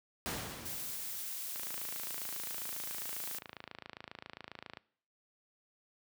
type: noise with exponential decay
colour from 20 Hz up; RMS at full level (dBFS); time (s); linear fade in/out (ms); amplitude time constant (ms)
pink; -36; 0.26-1.6; 0; 290
type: noise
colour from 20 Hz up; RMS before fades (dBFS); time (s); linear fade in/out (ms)
blue; -41; 0.65-3.39; 10
type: click train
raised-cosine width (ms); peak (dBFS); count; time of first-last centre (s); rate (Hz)
0.3; -28; 89; 1.56-4.772; 27.4
effects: noise-tail reverb RT60 0.6 s tail -22 dB re dry + high-pass 80 Hz 12 dB/octave